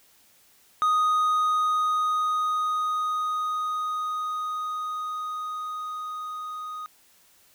triangle tone with level ramp, 1244.5 Hz, D#6, in tune, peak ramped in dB -17 to -31 dBFS, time 0.82-6.86 s, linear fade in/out 0 ms, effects white hiss -59 dBFS RMS until 7.54 s

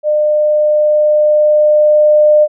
sine tone with level ramp, 603 Hz, D5, 46 cents sharp, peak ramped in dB -9 to -4 dBFS, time 0.03-2.48 s, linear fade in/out 50 ms, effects none

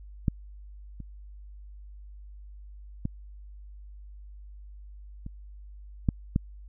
clicks, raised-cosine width 5 ms, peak -11 / -28 / -16 / -26 / -10 / -11 dBFS, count 6, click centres 0.282 / 1.003 / 3.054 / 5.264 / 6.088 / 6.361 s, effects added 50 Hz sine -43 dBFS peak until 6.68 s

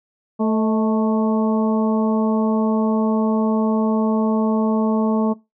harmonic tone with a mistuned harmonic, 220 Hz, A3, in tune, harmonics 1 / 2 / 3 / 4 / 5, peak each -17 / -23 / -27 / -29 / -31 dBFS, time 0.39-5.34 s, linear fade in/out 20 ms, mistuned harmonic 3, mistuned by -47 cents, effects noise-tail reverb RT60 0.2 s tail -19 dB re dry

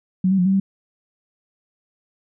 sine tone with pitch steps, 185.8 / 193 / 179.2 / 192.3 / 194.2 Hz, F#3 / G3 / F3 / G3 / G3, +7 / -27 / +45 / -33 / -16 cents, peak -14 dBFS, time 0.24-0.6 s, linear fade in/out 5 ms, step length 72 ms, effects none

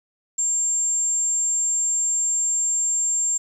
sine tone, 7380 Hz, A#8, 18 cents flat, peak -19 dBFS, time 0.38-3.38 s, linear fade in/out 10 ms, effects 8-bit

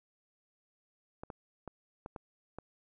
clicks, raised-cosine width 1 ms, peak -28 dBFS, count 6, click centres 1.235 / 1.302 / 1.677 / 2.061 / 2.162 / 2.586 s, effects none

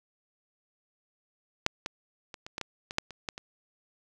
clicks, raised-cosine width 0.2 ms, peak -6 / -16 / -24 / -24 / -17 / -17 / -20 / -8 / -26 / -15 / -23 dBFS, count 11, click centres 1.664 / 1.861 / 2.342 / 2.465 / 2.581 / 2.613 / 2.909 / 2.984 / 3.107 / 3.288 / 3.379 s, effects none

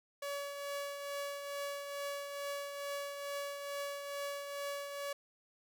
sawtooth tone with tremolo, 567 Hz, C#5, 39 cents sharp, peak -33 dBFS, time 0.22-5.13 s, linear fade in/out 5 ms, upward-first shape triangle, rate 2.3 Hz, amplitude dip 50%, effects none

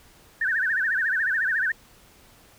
sine tone with vibrato, 1661.2 Hz, G#6, in tune, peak -21 dBFS, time 0.41-1.72 s, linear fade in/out 5 ms, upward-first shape sine, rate 14 Hz, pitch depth 190 cents each way, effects pink hiss -54 dBFS RMS until 2.58 s

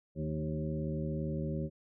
harmonic tone with a mistuned harmonic, 77.78 Hz, D#2, in tune, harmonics 1 / 2 / 3 / 4 / 5 / 7, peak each -41 / -35 / -40 / -43 / -43 / -43 dBFS, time 0.15-1.7 s, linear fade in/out 50 ms, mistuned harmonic 3, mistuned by -42 cents, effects none

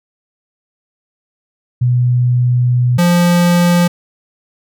sine / square tone pair in turn, 123.47 / 174.61 Hz, B2 / F3, 0 / 0 cents, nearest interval tritone, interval 600 cents, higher second, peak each -9 dBFS, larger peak neither, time 1.81-2.98 / 2.98-3.88 s, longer first, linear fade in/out 10 ms, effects none

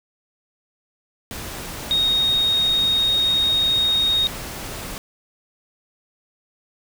sine tone in noise, 3729 Hz, A#7, in tune, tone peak -16 dBFS, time 1.91-4.27 s, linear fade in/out 0 ms, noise pink, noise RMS -32 dBFS, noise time 1.31-4.98 s, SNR +13 dB, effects none

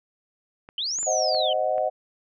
clicks, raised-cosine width 0.5 ms, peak -28 dBFS, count 5, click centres 0.689 / 0.987 / 1.03 / 1.347 / 1.781 s
sine linear two-way sweep, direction up then down, 2940 to 7250 to 2940 Hz, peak -25 dBFS, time 0.78-1.53 s, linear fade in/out 2 ms, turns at 1.01 s
sine chord, C diminished, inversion none, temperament equal, 523.3 / 622.3 / 740 Hz, C5 / Eb5 / Gb5, 0 / 0 / 0 cents, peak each -28 / -24 / -26 dBFS, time 1.06-1.9 s, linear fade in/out 20 ms
effects none

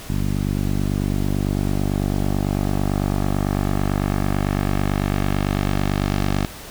10% pulse tone with low-pass filter sweep, 49 Hz, G1, in tune, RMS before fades -21 dBFS, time 0.1-6.45 s, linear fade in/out 0 ms, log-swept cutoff 240 to 5700 Hz, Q 0.83, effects pink hiss -37 dBFS RMS until 6.7 s

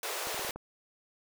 pink high-pass noise, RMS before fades -36 dBFS, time 0.03-0.51 s, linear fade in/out 2 ms, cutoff 390 Hz, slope 48 dB/octave
clicks, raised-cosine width 1 ms, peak -28 dBFS, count 6, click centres 0.271 / 0.345 / 0.394 / 0.448 / 0.494 / 0.56 s
effects none

